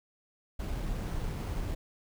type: noise with sample-and-hold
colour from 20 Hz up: brown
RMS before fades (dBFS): -34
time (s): 0.59-1.75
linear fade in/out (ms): 10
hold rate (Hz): 7350
effects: none